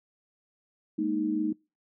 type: chord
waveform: sine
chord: Ab suspended second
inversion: none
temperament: equal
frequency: 207.7 / 233.1 / 311.1 Hz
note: Ab3 / Bb3 / Eb4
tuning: 0 / 0 / 0 cents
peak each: -33 / -33 / -27 dBFS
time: 0.98-1.53 s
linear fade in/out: 10 ms
effects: noise-tail reverb RT60 0.3 s tail -26 dB re dry